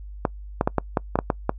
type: clicks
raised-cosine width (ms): 1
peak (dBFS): -5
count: 9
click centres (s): 0.252 / 0.611 / 0.675 / 0.783 / 0.972 / 1.156 / 1.189 / 1.302 / 1.494
effects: noise-tail reverb RT60 0.1 s tail -25 dB re dry + added 50 Hz sine -35 dBFS peak until 1.58 s